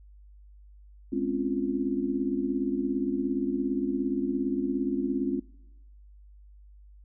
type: chord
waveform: sine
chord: Db major seventh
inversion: second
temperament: just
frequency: 207.9 / 259.9 / 277.2 / 346.5 Hz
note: Ab3 / C4 / Db4 / F4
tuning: +2 / -11 / 0 / -14 cents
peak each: -34 / -30 / -30 / -32 dBFS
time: 1.12-5.4 s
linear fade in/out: 10 ms
effects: noise-tail reverb RT60 0.9 s tail -23 dB re dry + added 50 Hz sine -49 dBFS peak until 7.04 s